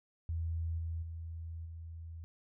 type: tone with level steps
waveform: sine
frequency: 82.41 Hz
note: E2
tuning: in tune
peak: -33 / -35 / -40 / -43 dBFS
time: 0.29-2.24 s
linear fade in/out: 0 ms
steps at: 0.78 / 1.02 / 1.65 s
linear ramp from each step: 10 ms
effects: none